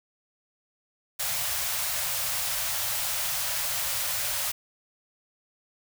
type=band-stop noise; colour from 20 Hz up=white; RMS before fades=-29 dBFS; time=1.19-4.52 s; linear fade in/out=10 ms; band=160 to 520 Hz; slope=96 dB/octave; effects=none